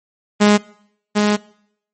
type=tone pair in turn; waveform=sawtooth; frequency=207.7 / 208.5 Hz; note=G#3 / G#3; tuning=0 / +7 cents; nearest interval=unison; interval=7 cents; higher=second; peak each=-5 / -9 dBFS; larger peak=first; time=0.4-0.58 / 1.15-1.37 s; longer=second; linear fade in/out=20 ms; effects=noise-tail reverb RT60 0.7 s tail -23 dB re dry + MP3 32 kbps